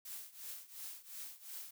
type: noise with tremolo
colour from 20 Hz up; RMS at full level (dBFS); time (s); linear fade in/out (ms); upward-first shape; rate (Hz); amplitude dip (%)
blue; -45; 0.05-1.71; 5; triangle; 2.8; 90
effects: none